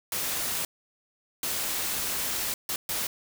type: noise bursts at uneven times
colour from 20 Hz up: white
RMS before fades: -30 dBFS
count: 4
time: 0.12-0.65 / 1.43-2.54 / 2.69-2.76 / 2.89-3.07 s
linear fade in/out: 2 ms
effects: none